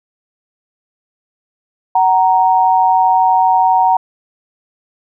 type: tone pair together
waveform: sine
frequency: 750.7 / 932.3 Hz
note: F#5 / A#5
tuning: +25 / 0 cents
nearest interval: major third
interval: 375 cents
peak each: -11 dBFS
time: 1.95-3.97 s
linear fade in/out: 5 ms
effects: none